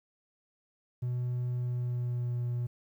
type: tone with pitch glide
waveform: triangle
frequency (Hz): 123.47 to 121.28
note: B2 to B2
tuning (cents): 0 to -31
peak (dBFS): -27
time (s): 1.02-2.67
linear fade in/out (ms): 10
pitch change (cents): -31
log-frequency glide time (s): 1.53-2.43
effects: tanh soft clip ceiling -23 dBFS + 11-bit